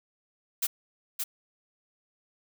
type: noise with echo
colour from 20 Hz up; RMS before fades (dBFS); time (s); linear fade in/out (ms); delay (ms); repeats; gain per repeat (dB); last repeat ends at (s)
blue; -27; 0.62-0.67; 10; 570; 1; -4; 1.24
effects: none